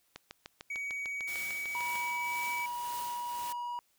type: click train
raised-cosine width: 0.2 ms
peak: -25 dBFS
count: 13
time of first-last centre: 0.16-1.956 s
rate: 6.68 Hz
type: tone with pitch glide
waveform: triangle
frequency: 2258 to 2291 Hz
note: C#7 to D7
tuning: +31 to -44 cents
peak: -33 dBFS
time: 0.7-2.66 s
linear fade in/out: 5 ms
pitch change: +25 cents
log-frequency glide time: 1.19-2.45 s
type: noise with tremolo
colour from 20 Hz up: white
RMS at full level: -43 dBFS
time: 1.27-3.53 s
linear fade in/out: 10 ms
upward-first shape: triangle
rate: 1.9 Hz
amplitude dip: 60%
type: tone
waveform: triangle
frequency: 964 Hz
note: B5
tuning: 42 cents flat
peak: -33 dBFS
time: 1.75-3.79 s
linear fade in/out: 0 ms
effects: white hiss -72 dBFS RMS until 3.98 s